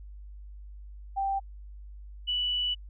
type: tone pair in turn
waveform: sine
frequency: 784 / 2960 Hz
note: G5 / F#7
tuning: 0 / 0 cents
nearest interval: octave + major seventh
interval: 2300 cents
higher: second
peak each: -26 dBFS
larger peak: neither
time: 1.16-1.4 / 2.27-2.75 s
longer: second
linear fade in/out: 20 ms
effects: added 50 Hz sine -42 dBFS peak until 2.89 s